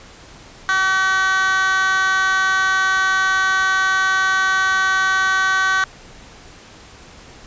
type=tone with high-pass filter; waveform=15% pulse; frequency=380 Hz; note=F#4; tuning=46 cents sharp; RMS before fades=-17 dBFS; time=0.69-5.84 s; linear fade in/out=0 ms; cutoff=1400 Hz; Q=3.8; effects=pink hiss -42 dBFS RMS until 7.46 s + resampled to 16000 Hz